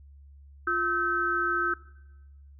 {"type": "tone cluster", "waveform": "sine", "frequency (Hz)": [349, 1294, 1540], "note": ["F4", "E6", "G6"], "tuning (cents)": [-1, -32, -31], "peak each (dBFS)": [-33, -27, -27], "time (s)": [0.67, 1.74], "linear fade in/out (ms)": 5, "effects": ["noise-tail reverb RT60 1.0 s tail -20 dB re dry", "added 70 Hz sine -48 dBFS peak until 2.59 s"]}